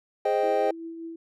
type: chord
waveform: triangle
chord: Ab major seventh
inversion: none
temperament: equal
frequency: 415.3 / 523.3 / 622.3 / 784 Hz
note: Ab4 / C5 / Eb5 / G5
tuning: 0 / 0 / 0 / 0 cents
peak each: -25 dBFS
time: 0.25-0.71 s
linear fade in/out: 5 ms
type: tone with tremolo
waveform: sine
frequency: 330.2 Hz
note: E4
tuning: 3 cents sharp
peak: -33 dBFS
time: 0.43-1.16 s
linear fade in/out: 5 ms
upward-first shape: triangle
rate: 5.2 Hz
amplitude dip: 40%
effects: none

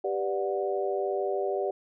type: chord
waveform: sine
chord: G major seventh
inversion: none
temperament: equal with one note detuned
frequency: 392 / 493.9 / 587.3 / 731.1 Hz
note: G4 / B4 / D5 / F#5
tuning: 0 / 0 / 0 / -21 cents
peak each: -29 / -35 / -32 / -34 dBFS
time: 0.04-1.71 s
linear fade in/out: 5 ms
effects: none

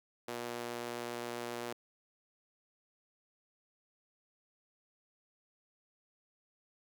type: tone with high-pass filter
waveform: sawtooth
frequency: 119.5 Hz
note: A#2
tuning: 43 cents sharp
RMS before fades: -41 dBFS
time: 0.28-1.73 s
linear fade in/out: 5 ms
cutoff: 390 Hz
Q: 1.1
effects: none

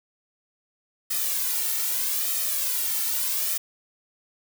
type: noise with flanger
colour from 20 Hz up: blue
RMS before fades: -26 dBFS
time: 1.1-3.58 s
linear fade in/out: 10 ms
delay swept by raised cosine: 1.6 to 2.23 ms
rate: 0.8 Hz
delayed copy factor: +0.75
effects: none

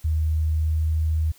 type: tone with pitch glide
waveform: sine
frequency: 78.4 to 78.95 Hz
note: D#2 to D#2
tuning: +14 to +26 cents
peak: -19 dBFS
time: 0.04-1.32 s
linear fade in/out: 10 ms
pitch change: +12 cents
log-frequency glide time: 0.59-0.86 s
effects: white hiss -54 dBFS RMS until 1.38 s

